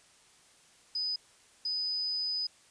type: tone bursts at uneven times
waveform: sine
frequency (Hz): 4993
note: D#8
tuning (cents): +5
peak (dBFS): -30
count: 2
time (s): 0.95-1.16 / 1.65-2.47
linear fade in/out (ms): 5
effects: white hiss -61 dBFS RMS until 2.7 s + resampled to 22050 Hz